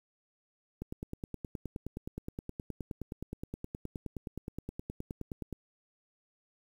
click train, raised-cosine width 3 ms, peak -25 dBFS, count 46, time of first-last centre 0.82-5.527 s, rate 9.56 Hz, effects 9-bit

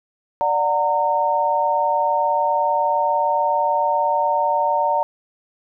sine chord, D augmented, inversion none, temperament just, 587.3 / 734.2 / 917.7 Hz, D5 / F#5 / A#5, 0 / -14 / -27 cents, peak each -22 / -23 / -18 dBFS, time 0.41-5.03 s, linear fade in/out 0 ms, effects none

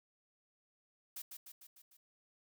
blue noise with echo, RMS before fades -45 dBFS, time 1.16-1.22 s, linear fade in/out 5 ms, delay 150 ms, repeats 5, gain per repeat -4 dB, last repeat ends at 1.97 s, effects none

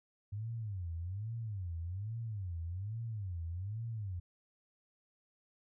sine tone with vibrato, 98 Hz, G2, in tune, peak -37 dBFS, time 0.32-4.2 s, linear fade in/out 10 ms, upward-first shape sine, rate 1.2 Hz, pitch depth 290 cents each way, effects none

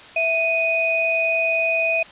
sine tone pair together, 659.3 / 2489 Hz, E5 / D#7, 0 / 0 cents, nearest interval octave + major seventh, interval 2300 cents, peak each -22 / -19 dBFS, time 0.16-2.03 s, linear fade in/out 5 ms, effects white hiss -42 dBFS RMS until 2.11 s + resampled to 8000 Hz

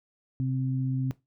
sine tone pair together, 130.81 / 261.6 Hz, C3 / C4, 0 / 0 cents, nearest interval octave, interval 1200 cents, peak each -26 / -32 dBFS, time 0.4-1.11 s, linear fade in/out 0 ms, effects noise-tail reverb RT60 0.2 s tail -18 dB re dry

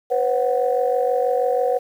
sine chord, B suspended second, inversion none, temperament equal with one note detuned, 493.9 / 540.1 / 740 Hz, B4 / C#5 / F#5, 0 / -45 / 0 cents, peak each -19 / -22 / -22 dBFS, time 0.1-1.79 s, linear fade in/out 20 ms, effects tanh soft clip ceiling -8 dBFS + 8-bit

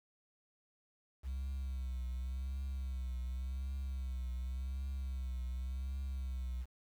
sine tone with vibrato, 64.8 Hz, C2, 16 cents flat, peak -34 dBFS, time 1.23-6.66 s, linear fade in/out 50 ms, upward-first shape triangle, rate 0.89 Hz, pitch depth 81 cents each way, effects tanh soft clip ceiling -36 dBFS + 10-bit

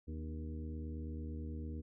harmonic tone with a mistuned harmonic, 79 Hz, D#2, 27 cents sharp, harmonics 1 / 2 / 3 / 4 / 5 / 6, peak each -41 / -52 / -48 / -50 / -57 / -56 dBFS, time 0.07-1.82 s, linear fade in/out 20 ms, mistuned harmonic 4, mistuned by -56 cents, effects none

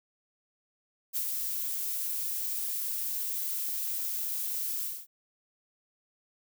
violet noise with ADSR envelope, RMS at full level -30 dBFS, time 1.13-5.07 s, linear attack 34 ms, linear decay 67 ms, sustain -3 dB, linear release 240 ms, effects none

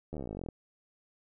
slowing click train, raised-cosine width 2 ms, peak -26 dBFS, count 21, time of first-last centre 0.13-0.487 s, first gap 12 ms, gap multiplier 1.04, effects none

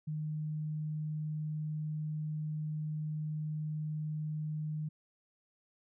sine tone, 153.4 Hz, D#3, 24 cents flat, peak -34 dBFS, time 0.07-4.89 s, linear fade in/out 10 ms, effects none

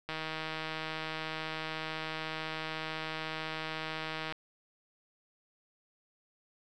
click train, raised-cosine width 0.3 ms, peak -21 dBFS, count 670, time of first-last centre 0.09-4.324 s, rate 158 Hz, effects none

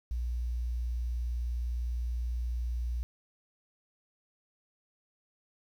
sine tone with quantisation, 59.7 Hz, A#1, 42 cents sharp, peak -30 dBFS, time 0.11-3.03 s, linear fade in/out 0 ms, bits 10, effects none

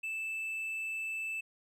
triangle tone, 2637 Hz, E7, in tune, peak -33 dBFS, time 0.03-1.41 s, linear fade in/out 10 ms, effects none

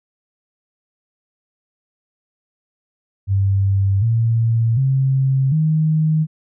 sine tone with pitch steps, 98 / 114.54 / 133.87 / 156.47 Hz, G2 / A#2 / C3 / D#3, 0 / -30 / +40 / +10 cents, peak -13 dBFS, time 3.27-6.27 s, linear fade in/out 50 ms, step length 750 ms, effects none

